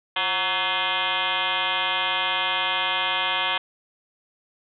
sine tone with frequency modulation, 2093 Hz, C7, in tune, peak -21 dBFS, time 0.16-3.58 s, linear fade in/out 5 ms, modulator 194 Hz, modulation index 7.1, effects none

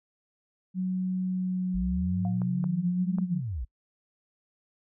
sine tone with pitch glide, 185 to 179.42 Hz, F#3 to F3, 0 to +47 cents, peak -26 dBFS, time 0.74-3.42 s, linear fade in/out 50 ms, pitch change -53 cents, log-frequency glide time 1.23-2.96 s
sine linear two-way sweep, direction up then down, 49 to 207.5 to 49 Hz, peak -30 dBFS, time 1.74-3.65 s, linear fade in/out 10 ms, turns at 3.2 s
sine tone with exponential decay, 710 Hz, F5, 28 cents sharp, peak -35 dBFS, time 2.25-2.42 s, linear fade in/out 1 ms, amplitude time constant 35 ms
clicks, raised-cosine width 1 ms, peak -27 dBFS, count 3, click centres 2.418 / 2.641 / 3.185 s
effects noise-tail reverb RT60 0.1 s tail -26 dB re dry

